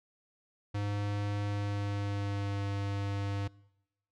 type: tone with pitch glide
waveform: square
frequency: 102.3 to 100.02 Hz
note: G#2 to G2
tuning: -26 to +35 cents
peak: -32 dBFS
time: 0.74-3.48 s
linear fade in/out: 10 ms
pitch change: -39 cents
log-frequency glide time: 1.43-2.67 s
effects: noise-tail reverb RT60 0.9 s tail -24 dB re dry + low-pass 5000 Hz 12 dB/octave